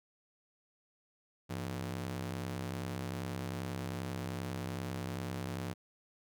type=ring-modulated tone; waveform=sawtooth; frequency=132.7 Hz; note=C3; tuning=25 cents sharp; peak=-30 dBFS; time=1.49-5.74 s; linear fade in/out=20 ms; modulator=35.1 Hz; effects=none